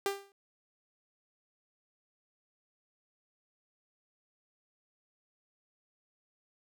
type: tone with exponential decay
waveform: sawtooth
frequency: 397 Hz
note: G4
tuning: 22 cents sharp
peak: -23 dBFS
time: 0.06-0.32 s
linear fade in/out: 1 ms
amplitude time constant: 55 ms
effects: none